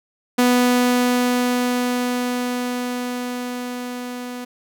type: tone with level ramp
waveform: sawtooth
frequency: 246.9 Hz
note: B3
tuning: in tune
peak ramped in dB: -9 to -25 dBFS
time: 0.38-4.45 s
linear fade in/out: 10 ms
effects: none